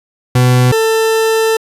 40% pulse tone pair in turn, 125.3 / 445.2 Hz, B2 / A4, +25 / +20 cents, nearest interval octave + minor seventh, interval 2195 cents, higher second, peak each -6 / -9 dBFS, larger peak first, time 0.35-0.72 / 0.72-1.57 s, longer second, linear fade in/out 5 ms, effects resampled to 32000 Hz

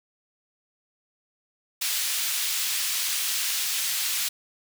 pink high-pass noise, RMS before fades -27 dBFS, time 1.81-4.29 s, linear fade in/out 10 ms, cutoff 2900 Hz, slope 12 dB/octave, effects none

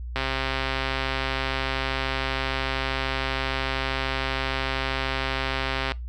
click train, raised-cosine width 0.3 ms, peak -10 dBFS, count 767, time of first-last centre 0.16-5.919 s, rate 133 Hz, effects noise-tail reverb RT60 0.2 s tail -21 dB re dry + added 60 Hz sine -31 dBFS peak until 6.08 s

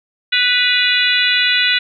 harmonic tone with a mistuned harmonic, 493.9 Hz, B4, in tune, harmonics 3 / 4 / 5 / 6 / 7 / 8, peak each -19 / -19 / -19 / -19 / -19 / -19 dBFS, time 0.32-1.79 s, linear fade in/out 10 ms, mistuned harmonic 6, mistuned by -42 cents, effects none

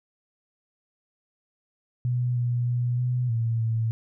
sine tone with pitch steps, 123.2 / 121.2 / 121.9 / 124.3 / 114.7 / 113 Hz, B2 / B2 / B2 / B2 / A#2 / A2, -4 / -32 / -22 / +12 / -28 / +47 cents, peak -22 dBFS, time 2.05-3.91 s, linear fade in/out 0 ms, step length 310 ms, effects none

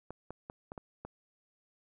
clicks, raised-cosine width 1 ms, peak -28 dBFS, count 6, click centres 0.106 / 0.306 / 0.499 / 0.719 / 0.778 / 1.05 s, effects none

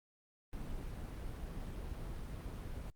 brown noise, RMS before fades -43 dBFS, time 0.53-2.9 s, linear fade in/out 0 ms, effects Opus 32 kbps

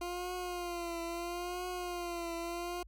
20% pulse tone with vibrato, 349.2 Hz, F4, in tune, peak -32 dBFS, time 0.01-2.83 s, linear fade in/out 5 ms, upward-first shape triangle, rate 0.75 Hz, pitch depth 68 cents each way, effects added 50 Hz sine -52 dBFS peak until 2.87 s

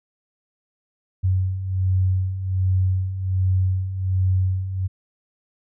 sine beating tone pair, 92.5 / 93.8 Hz, F#2 / F#2, 0 / +24 cents, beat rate 1.3 Hz, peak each -25 / -19 dBFS, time 1.23-4.88 s, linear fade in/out 20 ms, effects none

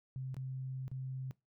sine tone with dropouts, 131.1 Hz, C3, 4 cents sharp, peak -38 dBFS, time 0.16-1.31 s, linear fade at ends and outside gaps 0 ms, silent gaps 0.344-0.367 / 0.88-0.915 s, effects noise-tail reverb RT60 0.2 s tail -21 dB re dry

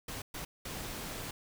pink noise bursts at uneven times, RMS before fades -41 dBFS, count 3, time 0.08-0.22 / 0.34-0.45 / 0.65-1.31 s, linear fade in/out 5 ms, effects none

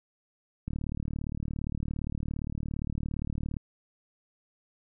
click train, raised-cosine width 5 ms, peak -21 dBFS, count 109, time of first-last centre 0.68-3.568 s, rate 37.4 Hz, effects none

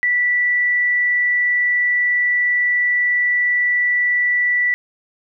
sine tone, 1963 Hz, B6, 11 cents flat, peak -14 dBFS, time 0.03-4.74 s, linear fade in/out 0 ms, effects none

